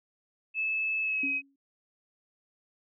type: tone with pitch glide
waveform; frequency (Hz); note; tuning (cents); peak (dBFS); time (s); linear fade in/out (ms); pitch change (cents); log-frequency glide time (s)
sine; 2609 to 2535; E7 to D#7; -18 to +32; -27; 0.54-1.42; 50; -50; 1.01-1.29
type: tone with exponential decay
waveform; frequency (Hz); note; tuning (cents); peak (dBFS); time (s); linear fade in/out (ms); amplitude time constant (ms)
sine; 275.9; C#4; -8; -31; 1.23-1.56; 5; 70
effects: none